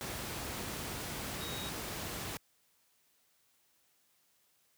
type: tone in noise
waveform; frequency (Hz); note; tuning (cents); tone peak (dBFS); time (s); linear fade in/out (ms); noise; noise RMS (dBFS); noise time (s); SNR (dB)
sine; 3775; A#7; +21; -44; 1.41-1.69; 0; pink; -40; 0.01-2.37; -7
effects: white hiss -72 dBFS RMS until 4.77 s + high-pass 60 Hz 12 dB/octave